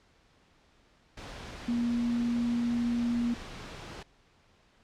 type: tone in noise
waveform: sine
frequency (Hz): 237.6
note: A#3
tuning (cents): +33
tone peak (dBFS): -26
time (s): 1.68-3.34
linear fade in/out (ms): 5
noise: pink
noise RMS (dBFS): -43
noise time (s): 1.17-4.03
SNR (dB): +14
effects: pink hiss -64 dBFS RMS until 4.83 s + low-pass 5000 Hz 12 dB/octave